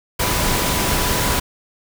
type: tone in noise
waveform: sine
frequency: 987.8 Hz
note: B5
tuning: in tune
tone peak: -28 dBFS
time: 0.19-1.4 s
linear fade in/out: 10 ms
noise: pink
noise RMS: -19 dBFS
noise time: 0.19-1.4 s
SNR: -12 dB
effects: none